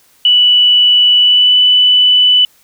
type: tone with pitch glide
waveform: sine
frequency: 2960 to 2986 Hz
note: F#7 to F#7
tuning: 0 to +15 cents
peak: -5 dBFS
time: 0.25-2.45 s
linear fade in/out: 2 ms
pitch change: +15 cents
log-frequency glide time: 1.19-1.55 s
effects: white hiss -50 dBFS RMS until 2.63 s